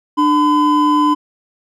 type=tone pair together; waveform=triangle; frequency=298.4 / 1012.7 Hz; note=D4 / B5; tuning=+28 / +43 cents; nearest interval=octave + major sixth; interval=2115 cents; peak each=-11 dBFS; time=0.17-1.15 s; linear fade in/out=20 ms; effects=none